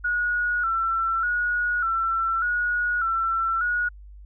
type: tone with vibrato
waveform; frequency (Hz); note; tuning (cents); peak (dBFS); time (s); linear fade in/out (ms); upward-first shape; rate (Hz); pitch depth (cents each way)
sine; 1396.9; F6; 0; -21; 0.04-3.89; 10; square; 0.84; 67
effects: added 50 Hz sine -41 dBFS peak until 4.25 s